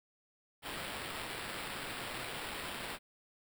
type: noise with sample-and-hold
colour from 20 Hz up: violet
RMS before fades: -42 dBFS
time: 0.62-2.99 s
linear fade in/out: 50 ms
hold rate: 6300 Hz
effects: none